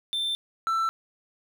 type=tone pair in turn; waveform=triangle; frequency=3560 / 1333.5 Hz; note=A7 / E6; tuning=+20 / +20 cents; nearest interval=octave + perfect fourth; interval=1700 cents; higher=first; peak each=-24 / -21 dBFS; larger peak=second; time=0.13-0.35 / 0.67-0.89 s; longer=neither; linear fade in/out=0 ms; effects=none